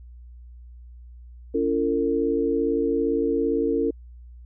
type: tone cluster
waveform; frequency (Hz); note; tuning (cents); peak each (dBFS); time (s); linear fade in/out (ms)
sine; 282.4 / 340 / 453; C#4 / F4 / A#4; +32 / -46 / -50; -25 / -26 / -23; 1.54-3.91; 10
effects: added 60 Hz sine -41 dBFS peak until 4.45 s